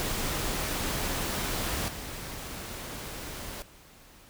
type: noise with level steps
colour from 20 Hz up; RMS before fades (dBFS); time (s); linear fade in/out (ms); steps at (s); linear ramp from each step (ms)
pink; -31 / -39 / -54; 0-4.29; 0; 1.88 / 3.62; 2
effects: none